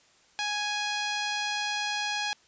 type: tone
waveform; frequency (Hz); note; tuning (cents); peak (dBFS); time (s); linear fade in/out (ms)
10% pulse; 831; G#5; +1; -20; 0.39-2.33; 0
effects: white hiss -61 dBFS RMS until 2.47 s + resampled to 16000 Hz